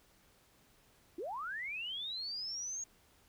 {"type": "linear sweep", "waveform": "sine", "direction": "up", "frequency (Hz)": [303.7, 6645], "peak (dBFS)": -38, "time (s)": [1.18, 2.84], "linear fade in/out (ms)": 5, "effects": ["pink hiss -67 dBFS RMS until 3.28 s"]}